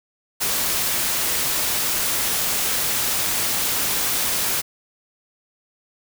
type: noise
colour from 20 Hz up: white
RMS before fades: -22 dBFS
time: 0.4-4.62 s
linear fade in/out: 20 ms
effects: none